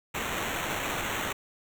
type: noise with sample-and-hold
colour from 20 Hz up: white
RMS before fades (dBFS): -32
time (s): 0.14-1.33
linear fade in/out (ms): 10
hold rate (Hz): 4900
effects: none